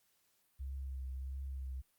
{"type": "tone with vibrato", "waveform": "sine", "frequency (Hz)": 66.4, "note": "C2", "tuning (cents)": 26, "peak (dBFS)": -39, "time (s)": [0.59, 1.82], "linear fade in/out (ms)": 20, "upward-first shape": "triangle", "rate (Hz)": 1.5, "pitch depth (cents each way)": 37, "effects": ["white hiss -75 dBFS RMS until 1.98 s", "Opus 48 kbps"]}